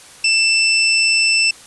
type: tone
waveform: 25% pulse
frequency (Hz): 2661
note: E7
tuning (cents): +16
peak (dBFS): -8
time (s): 0.24-1.51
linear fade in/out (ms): 5
effects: white hiss -41 dBFS RMS until 1.66 s + resampled to 24000 Hz